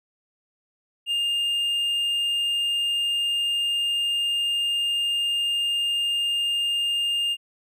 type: tone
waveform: triangle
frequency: 2814 Hz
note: F7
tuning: 12 cents sharp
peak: -20 dBFS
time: 1.06-7.37 s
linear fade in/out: 50 ms
effects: none